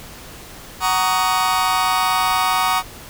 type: chord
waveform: 40% pulse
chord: D# minor seventh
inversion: first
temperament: just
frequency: 746.7 / 933.4 / 1120.1 / 1244.5 Hz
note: F#5 / A#5 / C#6 / D#6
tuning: +16 / +2 / +18 / 0 cents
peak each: -21 dBFS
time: 0.8-2.83 s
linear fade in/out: 50 ms
effects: pink hiss -38 dBFS RMS until 3.09 s